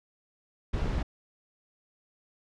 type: noise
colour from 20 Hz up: brown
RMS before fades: -29 dBFS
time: 0.73-1.03 s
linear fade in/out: 10 ms
effects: low-pass 5000 Hz 12 dB/octave

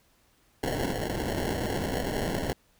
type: noise with sample-and-hold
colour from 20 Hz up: white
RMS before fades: -30 dBFS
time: 0.63-2.53 s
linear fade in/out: 2 ms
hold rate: 1225 Hz
effects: pink hiss -65 dBFS RMS until 2.79 s

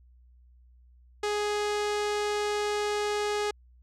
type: tone with low-pass filter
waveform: sawtooth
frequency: 416.2 Hz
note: G#4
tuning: 4 cents sharp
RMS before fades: -29 dBFS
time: 1.23-3.51 s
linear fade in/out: 5 ms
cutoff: 7100 Hz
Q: 0.92
effects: added 61 Hz sine -54 dBFS peak until 3.82 s

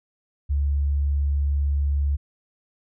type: tone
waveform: sine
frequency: 71.1 Hz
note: C#2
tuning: 45 cents sharp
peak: -19 dBFS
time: 0.49-2.17 s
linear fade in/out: 20 ms
effects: none

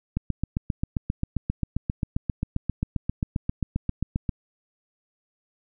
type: click train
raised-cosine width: 5 ms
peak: -12 dBFS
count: 32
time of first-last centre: 0.17-4.292 s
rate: 7.52 Hz
effects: none

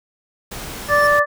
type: noise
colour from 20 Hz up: pink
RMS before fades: -31 dBFS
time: 0.51-1.2 s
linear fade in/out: 10 ms
type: tone with exponential growth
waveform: sawtooth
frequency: 5400 Hz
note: E8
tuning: 41 cents sharp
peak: -24 dBFS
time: 0.61-1.07 s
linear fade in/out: 0 ms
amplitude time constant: 100 ms
type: harmonic tone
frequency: 585 Hz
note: D5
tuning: 7 cents flat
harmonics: 1 / 2 / 3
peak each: -16 / -16 / -16 dBFS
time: 0.88-1.26 s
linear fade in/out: 50 ms
effects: none

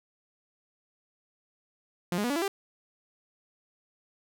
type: tone with pitch steps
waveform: sawtooth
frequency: 175.9 / 206.8 / 243.1 / 285.8 / 335.9 / 394.9 Hz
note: F3 / G#3 / B3 / D4 / E4 / G4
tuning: +13 / -7 / -27 / -47 / +33 / +13 cents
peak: -23 dBFS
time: 2.12-2.48 s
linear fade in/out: 2 ms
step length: 60 ms
effects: none

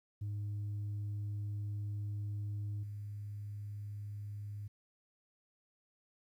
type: tone with level steps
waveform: sine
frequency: 103.1 Hz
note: G#2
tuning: 12 cents flat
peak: -34 / -40 dBFS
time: 0.21-4.68 s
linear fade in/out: 10 ms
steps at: 2.83 s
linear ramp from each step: 5 ms
effects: tanh soft clip ceiling -35 dBFS + 12-bit

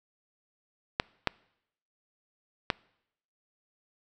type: clicks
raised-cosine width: 0.3 ms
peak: -8 dBFS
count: 3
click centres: 0.999 / 1.273 / 2.702 s
effects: noise-tail reverb RT60 0.8 s tail -25 dB re dry

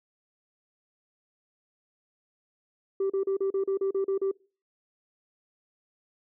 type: tone bursts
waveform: sine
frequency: 389 Hz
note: G4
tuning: 13 cents flat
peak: -22 dBFS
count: 10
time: 3-4.314 s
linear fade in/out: 5 ms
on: 99 ms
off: 36 ms
effects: noise-tail reverb RT60 0.4 s tail -25 dB re dry + tanh soft clip ceiling -22 dBFS

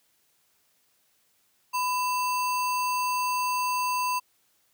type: tone with sample-and-hold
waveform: sine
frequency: 1000 Hz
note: B5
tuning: 21 cents sharp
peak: -24 dBFS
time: 1.73-4.2 s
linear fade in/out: 20 ms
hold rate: 3675 Hz
effects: white hiss -68 dBFS RMS until 4.73 s + high-pass 60 Hz 12 dB/octave

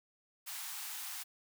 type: high-pass noise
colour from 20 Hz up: white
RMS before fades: -43 dBFS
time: 0.46-1.24 s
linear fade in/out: 20 ms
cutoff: 730 Hz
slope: 96 dB/octave
effects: none

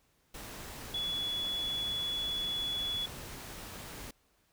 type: tone in noise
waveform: sine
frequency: 3400 Hz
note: G#7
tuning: 40 cents sharp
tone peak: -32 dBFS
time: 0.94-3.06 s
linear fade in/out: 5 ms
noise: pink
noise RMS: -45 dBFS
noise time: 0.34-4.11 s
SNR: +10 dB
effects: pink hiss -71 dBFS RMS until 4.52 s

